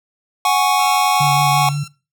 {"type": "chord", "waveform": "square", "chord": "F# suspended second", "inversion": "none", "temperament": "equal", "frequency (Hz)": [740, 830.6, 1108.7], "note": ["F#5", "G#5", "C#6"], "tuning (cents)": [0, 0, 0], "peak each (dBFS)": -18, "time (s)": [0.45, 1.69], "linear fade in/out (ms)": 2}
{"type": "tone with tremolo", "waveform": "10% pulse", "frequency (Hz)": 1353, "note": "E6", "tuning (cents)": 45, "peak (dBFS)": -21, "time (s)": [0.79, 1.88], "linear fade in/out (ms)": 5, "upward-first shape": "sine", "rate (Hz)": 2.6, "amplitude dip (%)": 45}
{"type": "tone with vibrato", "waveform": "sine", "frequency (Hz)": 143.1, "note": "D3", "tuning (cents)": -45, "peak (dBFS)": -17, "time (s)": [1.2, 1.84], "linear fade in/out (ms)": 10, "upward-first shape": "sine", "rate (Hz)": 5.7, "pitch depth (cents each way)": 28}
{"effects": ["noise-tail reverb RT60 0.3 s tail -19 dB re dry"]}